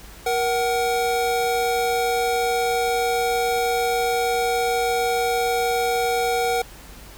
square tone pair together, 472.5 / 752 Hz, A#4 / F#5, +23 / +28 cents, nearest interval minor sixth, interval 805 cents, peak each -23 dBFS, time 0.26-6.62 s, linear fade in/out 5 ms, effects added 50 Hz sine -44 dBFS peak until 7.17 s + pink hiss -44 dBFS RMS until 7.17 s

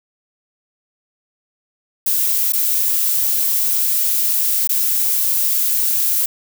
violet noise with dropouts, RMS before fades -17 dBFS, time 2.06-6.26 s, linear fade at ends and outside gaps 5 ms, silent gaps 2.523-2.533 / 4.674-4.692 s, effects none

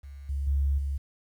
sine tone with level steps, 69.7 Hz, C#2, 10 cents sharp, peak -40 / -27 / -22 / -27 dBFS, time 0.03-0.98 s, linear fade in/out 10 ms, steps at 0.29 / 0.47 / 0.78 s, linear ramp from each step 5 ms, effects 10-bit

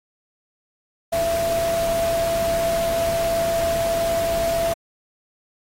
sine tone in noise, 669 Hz, E5, 25 cents sharp, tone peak -19 dBFS, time 1.12-4.74 s, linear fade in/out 10 ms, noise pink, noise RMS -30 dBFS, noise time 1.12-4.74 s, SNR +8 dB, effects AAC 48 kbps

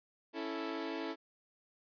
sawtooth chord, A major, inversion first, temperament equal, 277.2 / 329.6 / 440 Hz, C#4 / E4 / A4, 0 / 0 / 0 cents, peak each -39 / -36 / -39 dBFS, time 0.33-1.16 s, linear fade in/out 50 ms, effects resampled to 11025 Hz

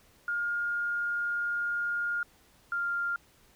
sine tone pair in turn, 1417 / 1396.7 Hz, F6 / F6, +25 / 0 cents, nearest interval unison, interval 25 cents, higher first, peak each -28 dBFS, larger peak neither, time 0.28-2.23 / 2.72-3.16 s, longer first, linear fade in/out 2 ms, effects pink hiss -62 dBFS RMS until 3.55 s

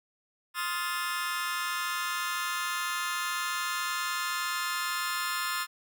sawtooth chord, F dominant seventh, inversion second, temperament just, 1047.7 / 1257.2 / 1396.9 / 1746.1 Hz, C6 / Eb6 / F6 / A6, +2 / +18 / 0 / -14 cents, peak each -32 dBFS, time 0.54-5.67 s, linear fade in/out 50 ms, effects none

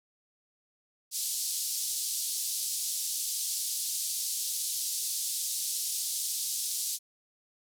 white band-pass noise, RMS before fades -33 dBFS, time 1.11-6.99 s, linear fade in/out 50 ms, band 4100 to 12000 Hz, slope 24 dB/octave, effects none

